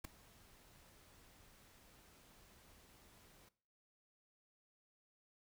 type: noise with ADSR envelope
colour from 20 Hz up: pink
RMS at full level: -43 dBFS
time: 0.04-3.49 s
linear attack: 10 ms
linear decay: 3 ms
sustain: -22 dB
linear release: 5 ms
effects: noise-tail reverb RT60 0.5 s tail -19 dB re dry